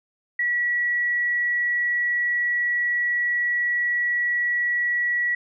sine tone, 1934 Hz, B6, 37 cents flat, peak -20 dBFS, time 0.39-5.35 s, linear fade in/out 5 ms, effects none

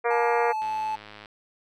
harmonic tone, 236.2 Hz, A#3, 23 cents sharp, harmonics 2 / 3 / 4 / 5 / 6 / 7 / 8 / 9 / 10, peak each -24 / -28 / -30 / -32 / -34 / -35 / -36 / -37 / -38 dBFS, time 0.04-0.53 s, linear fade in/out 20 ms
triangle tone, 868 Hz, A5, 24 cents flat, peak -24 dBFS, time 0.1-0.96 s, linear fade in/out 10 ms
click train, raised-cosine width 0.3 ms, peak -27 dBFS, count 68, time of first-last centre 0.62-1.258 s, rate 105 Hz
effects none

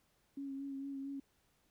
sine tone with vibrato, 274.9 Hz, C#4, 14 cents flat, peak -40 dBFS, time 0.37-1.2 s, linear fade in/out 5 ms, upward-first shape sine, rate 4.4 Hz, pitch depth 25 cents each way, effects pink hiss -75 dBFS RMS until 1.7 s

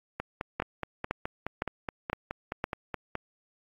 two click trains, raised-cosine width 0.5 ms, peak -17 / -13 dBFS, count 15 / 5, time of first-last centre 0.2-3.154 / 0.6-2.641 s, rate 4.74 / 1.96 Hz, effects AAC 64 kbps

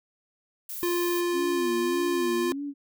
violet noise, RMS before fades -36 dBFS, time 0.69-1.21 s, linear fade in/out 5 ms
square tone, 349.2 Hz, F4, in tune, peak -25 dBFS, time 0.83-2.52 s, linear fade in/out 0 ms
sine tone with vibrato, 260.6 Hz, C4, 7 cents flat, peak -30 dBFS, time 1.32-2.74 s, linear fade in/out 50 ms, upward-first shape sine, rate 1.7 Hz, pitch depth 170 cents each way
effects none

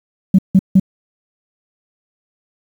sine tone bursts, 190 Hz, F#3, 46 cents sharp, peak -4 dBFS, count 3, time 0.34-0.798 s, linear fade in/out 5 ms, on 46 ms, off 160 ms, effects tanh soft clip ceiling -1 dBFS + 7-bit

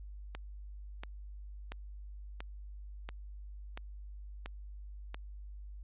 click train, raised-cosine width 0.3 ms, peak -26 dBFS, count 8, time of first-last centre 0.35-5.145 s, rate 1.46 Hz, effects added 50 Hz sine -44 dBFS peak until 5.83 s + resampled to 8000 Hz

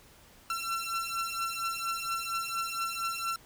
sawtooth beating tone pair, 1350 / 1354.3 Hz, E6 / E6, +41 / +46 cents, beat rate 4.3 Hz, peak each -31 dBFS, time 0.5-3.36 s, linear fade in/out 2 ms, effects pink hiss -57 dBFS RMS until 3.45 s

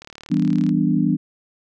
click train, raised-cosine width 0.2 ms, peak -21 dBFS, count 26, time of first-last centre 0.02-0.692 s, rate 37.2 Hz
sine chord, E minor seventh, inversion none, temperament equal, 164.81 / 196 / 246.9 / 293.7 Hz, E3 / G3 / B3 / D4, 0 / 0 / 0 / 0 cents, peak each -21 dBFS, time 0.3-1.17 s, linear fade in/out 20 ms
effects none

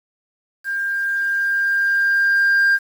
sine tone with level ramp, 1598 Hz, G6, 33 cents sharp, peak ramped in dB -20 to -9 dBFS, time 0.64-2.79 s, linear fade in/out 50 ms, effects tanh soft clip ceiling -11 dBFS + 7-bit

